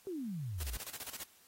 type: exponential sweep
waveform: sine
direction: down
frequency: 402.2 to 50 Hz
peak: -37 dBFS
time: 0.07-0.77 s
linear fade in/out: 0 ms
type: noise with tremolo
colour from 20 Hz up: white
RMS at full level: -43 dBFS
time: 0.6-1.24 s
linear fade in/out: 5 ms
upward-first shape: square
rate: 15 Hz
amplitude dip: 80%
effects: white hiss -64 dBFS RMS until 1.47 s + AAC 48 kbps